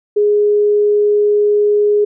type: tone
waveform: sine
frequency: 415.3 Hz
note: G#4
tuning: in tune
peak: -9 dBFS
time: 0.16-2.05 s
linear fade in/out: 10 ms
effects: none